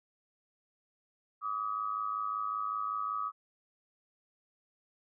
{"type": "tone pair together", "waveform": "sine", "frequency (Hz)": [1156, 1261.3], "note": ["D6", "D#6"], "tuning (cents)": [-28, 23], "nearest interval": "major second", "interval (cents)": 151, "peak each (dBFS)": [-36, -34], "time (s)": [1.41, 3.32], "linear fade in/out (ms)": 50, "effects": []}